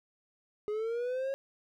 triangle linear sweep, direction up, 414.5 to 550 Hz, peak -29 dBFS, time 0.68-1.34 s, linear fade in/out 0 ms, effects none

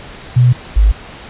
sine tone pair in turn, 123.47 / 51.91 Hz, B2 / G#1, 0 / 0 cents, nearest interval octave + minor third, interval 1500 cents, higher first, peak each -5 dBFS, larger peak neither, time 0.36-0.53 / 0.76-0.92 s, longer first, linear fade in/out 10 ms, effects pink hiss -33 dBFS RMS until 1.29 s + resampled to 8000 Hz

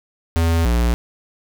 square tone pair in turn, 82.9 / 58.96 Hz, E2 / A#1, +10 / +20 cents, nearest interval tritone, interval 590 cents, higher first, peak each -15 dBFS, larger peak neither, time 0.36-0.65 / 0.65-0.94 s, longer neither, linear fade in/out 0 ms, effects none

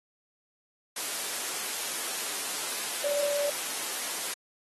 sine tone in noise, 578 Hz, D5, 28 cents flat, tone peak -26 dBFS, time 3.04-3.5 s, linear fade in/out 5 ms, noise white, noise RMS -33 dBFS, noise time 0.96-4.34 s, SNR +4 dB, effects high-pass 300 Hz 12 dB/octave + AAC 32 kbps

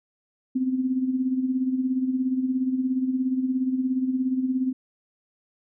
sine tone with tremolo, 258.4 Hz, C4, 21 cents flat, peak -19 dBFS, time 0.55-4.73 s, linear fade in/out 10 ms, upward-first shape sine, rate 17 Hz, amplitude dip 60%, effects none

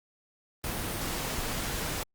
pink noise, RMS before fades -33 dBFS, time 0.64-2.03 s, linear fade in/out 0 ms, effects Opus 32 kbps

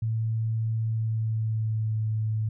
sine tone with pitch glide, 111.9 to 109.22 Hz, A2 to A2, +30 to -12 cents, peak -24 dBFS, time 0.02-2.49 s, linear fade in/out 5 ms, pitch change -42 cents, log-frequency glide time 0.83-1.99 s, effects none

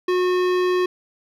sine tone with hard clipping, 363.3 Hz, F#4, 32 cents flat, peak -19 dBFS, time 0.08-0.86 s, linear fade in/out 5 ms, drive 17 dB, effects none

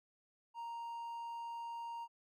triangle tone, 932.3 Hz, A#5, in tune, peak -40 dBFS, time 0.54-2.08 s, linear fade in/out 50 ms, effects none

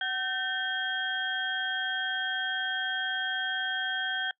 sine tone cluster, 753 / 1542 / 1798 / 3242 Hz, F#5 / G6 / A6 / G#7, +30 / -29 / +37 / -42 cents, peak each -38 / -31 / -37 / -33 dBFS, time 0.01-4.31 s, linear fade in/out 2 ms, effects noise-tail reverb RT60 0.1 s tail -24 dB re dry

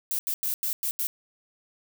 violet noise bursts at uneven times, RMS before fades -28 dBFS, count 6, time 0.11-0.19 / 0.27-0.34 / 0.43-0.54 / 0.63-0.73 / 0.83-0.91 / 0.99-1.07 s, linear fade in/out 0 ms, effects none

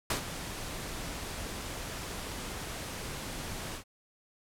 pink noise with ADSR envelope, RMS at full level -28 dBFS, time 0.1-3.84 s, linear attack 4 ms, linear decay 100 ms, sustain -11 dB, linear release 88 ms, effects low-pass 12000 Hz 12 dB/octave

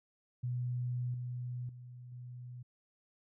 sine tone with level steps, 123.47 Hz, B2, in tune, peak -33 / -37 / -47 / -44 dBFS, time 0.43-2.63 s, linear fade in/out 10 ms, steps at 1.14 / 1.69 / 2.12 s, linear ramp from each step 2 ms, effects none

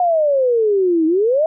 sine exponential two-way sweep, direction down then up, 730 to 311.1 to 655 Hz, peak -12 dBFS, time 0-1.46 s, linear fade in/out 2 ms, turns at 1.06 s, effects none

